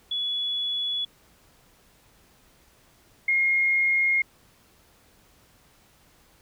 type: tone pair in turn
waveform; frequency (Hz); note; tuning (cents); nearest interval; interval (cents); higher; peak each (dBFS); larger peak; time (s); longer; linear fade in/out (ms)
sine; 3400 / 2142; G#7 / C7; +40 / +40; minor sixth; 800; first; -25 / -19; second; 0.11-1.05 / 3.28-4.22; neither; 5
effects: pink hiss -59 dBFS RMS until 6.41 s